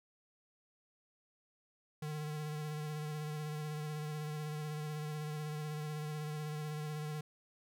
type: tone with vibrato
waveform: square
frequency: 151.7 Hz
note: D#3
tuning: 44 cents flat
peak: -39 dBFS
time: 2.02-7.21 s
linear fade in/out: 5 ms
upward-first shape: sine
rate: 16 Hz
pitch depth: 25 cents each way
effects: none